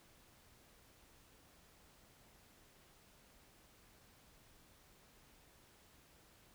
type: silence
effects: pink hiss -66 dBFS RMS until 6.54 s